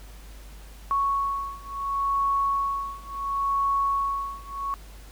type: beating tone pair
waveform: sine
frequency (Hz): 1108.7 / 1109.41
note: C#6 / C#6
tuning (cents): 0 / +1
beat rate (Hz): 0.71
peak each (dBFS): -27 / -26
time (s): 0.91-4.74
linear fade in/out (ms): 0
effects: added 50 Hz sine -42 dBFS peak until 5.11 s + pink hiss -51 dBFS RMS until 5.11 s